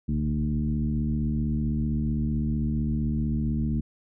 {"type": "tone with frequency modulation", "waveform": "sine", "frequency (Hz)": 147.6, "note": "D3", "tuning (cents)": 9, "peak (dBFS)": -23, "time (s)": [0.08, 3.81], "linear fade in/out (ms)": 10, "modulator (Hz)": 75.6, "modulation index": 1.5, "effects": []}